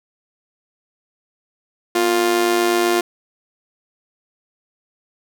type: tone with amplitude modulation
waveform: sawtooth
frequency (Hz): 351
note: F4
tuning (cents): +9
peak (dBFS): -8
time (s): 1.95-3.01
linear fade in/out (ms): 5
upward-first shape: sine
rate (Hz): 108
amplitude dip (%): 65
effects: none